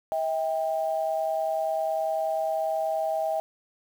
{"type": "tone pair together", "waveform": "sine", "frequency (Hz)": [642.8, 793], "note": ["E5", "G5"], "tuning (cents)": [-44, 20], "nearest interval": "major third", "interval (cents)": 364, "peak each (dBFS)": [-26, -29], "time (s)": [0.12, 3.4], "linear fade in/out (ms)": 0, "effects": ["8-bit"]}